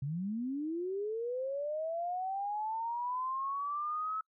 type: linear sweep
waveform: sine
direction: up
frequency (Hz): 130.81 to 1300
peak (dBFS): -33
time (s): 0.02-4.21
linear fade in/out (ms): 5
effects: noise-tail reverb RT60 0.1 s tail -26 dB re dry